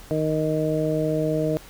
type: harmonic tone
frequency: 155.56 Hz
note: D#3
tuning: in tune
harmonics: 1 / 2 / 3 / 4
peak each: -26 / -26 / -26 / -26 dBFS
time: 0.11-1.57 s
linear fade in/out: 0 ms
effects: added 42 Hz sine -47 dBFS peak until 1.69 s + pink hiss -46 dBFS RMS until 1.69 s